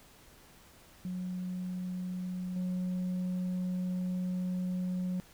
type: tone with level steps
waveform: sine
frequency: 182.2 Hz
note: F#3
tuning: 26 cents flat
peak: -33 / -28 dBFS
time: 1.05-5.2 s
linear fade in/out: 0 ms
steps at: 2.56 s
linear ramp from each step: 2 ms
effects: tanh soft clip ceiling -30 dBFS + pink hiss -58 dBFS RMS until 5.33 s